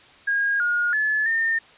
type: tone with pitch steps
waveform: sine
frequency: 1631 / 1432 / 1723 / 1815 Hz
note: G#6 / F6 / A6 / A#6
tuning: -32 / +43 / -37 / -47 cents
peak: -19 dBFS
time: 0.27-1.59 s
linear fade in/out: 10 ms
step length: 330 ms
effects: white hiss -50 dBFS RMS until 1.77 s + resampled to 8000 Hz